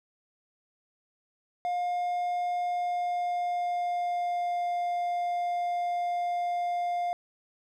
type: tone with pitch glide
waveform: triangle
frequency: 710 to 703.5 Hz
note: F5 to F5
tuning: +28 to +12 cents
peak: -25 dBFS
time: 1.65-7.13 s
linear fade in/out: 0 ms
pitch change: -16 cents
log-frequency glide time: 2.61-4.64 s
effects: none